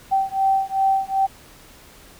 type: beating tone pair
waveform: sine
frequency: 774 / 776.6 Hz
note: G5 / G5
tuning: -22 / -16 cents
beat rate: 2.6 Hz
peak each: -20 dBFS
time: 0.11-1.27 s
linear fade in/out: 20 ms
effects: pink hiss -47 dBFS RMS until 2.19 s